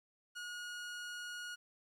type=tone; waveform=sawtooth; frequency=1444 Hz; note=F#6; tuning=43 cents flat; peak=-39 dBFS; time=0.35-1.56 s; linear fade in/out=20 ms; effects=low-pass 9000 Hz 12 dB/octave + 12-bit